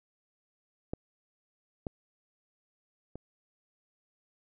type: clicks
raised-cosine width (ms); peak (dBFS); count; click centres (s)
2; -20 / -21 / -28; 3; 0.935 / 1.868 / 3.156
effects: none